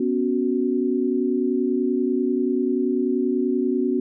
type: chord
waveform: sine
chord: B suspended second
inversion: none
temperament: equal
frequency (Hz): 246.9 / 277.2 / 370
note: B3 / C#4 / F#4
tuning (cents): 0 / 0 / 0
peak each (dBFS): -23 / -24 / -23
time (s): 0-4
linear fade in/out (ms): 5
effects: none